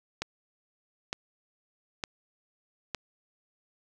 click train, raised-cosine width 0.2 ms, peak -14 dBFS, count 4, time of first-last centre 0.22-2.947 s, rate 1.1 Hz, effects none

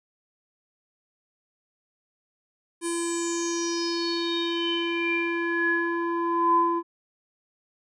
square tone with low-pass filter sweep, 339.1 Hz, E4, 49 cents sharp, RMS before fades -26 dBFS, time 2.81-6.83 s, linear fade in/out 50 ms, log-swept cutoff 9500 to 860 Hz, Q 9.3, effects none

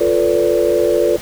sine chord, B half-diminished seventh, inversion second, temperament equal with one note detuned, 349.2 / 440 / 493.9 / 578.6 Hz, F4 / A4 / B4 / D5, 0 / 0 / 0 / -26 cents, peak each -17 dBFS, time 0-1.17 s, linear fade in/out 10 ms, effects pink hiss -32 dBFS RMS until 1.21 s

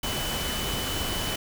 sine tone in noise, 3000 Hz, F#7, 23 cents sharp, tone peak -34 dBFS, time 0.03-1.36 s, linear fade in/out 5 ms, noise pink, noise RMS -30 dBFS, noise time 0.03-1.36 s, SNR -7 dB, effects none

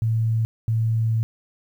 sine tone pair in turn, 112.4 / 112.4 Hz, A2 / A2, +37 / +37 cents, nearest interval unison, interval 0 cents, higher neither, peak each -18 dBFS, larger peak neither, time 0.02-0.45 / 0.68-1.23 s, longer second, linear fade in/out 0 ms, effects 9-bit

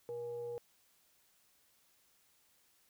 sine tone with frequency modulation, 476.8 Hz, A#4, 39 cents sharp, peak -39 dBFS, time 0.09-0.58 s, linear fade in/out 0 ms, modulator 356 Hz, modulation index 0.28, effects white hiss -71 dBFS RMS until 2.89 s

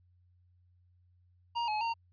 square tone with pitch steps, 940 / 852 / 921 Hz, A#5 / G#5 / A#5, +14 / +44 / -21 cents, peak -31 dBFS, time 1.55-1.94 s, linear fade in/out 20 ms, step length 130 ms, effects added 89 Hz sine -63 dBFS peak until 2.12 s + resampled to 11025 Hz

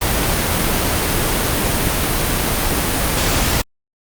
pink noise, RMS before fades -17 dBFS, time 0.01-3.62 s, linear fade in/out 10 ms, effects Opus 32 kbps

